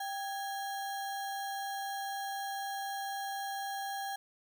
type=tone with sample-and-hold; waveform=sine; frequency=788 Hz; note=G5; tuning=9 cents sharp; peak=-35 dBFS; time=0-4.16 s; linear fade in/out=5 ms; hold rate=2450 Hz; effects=none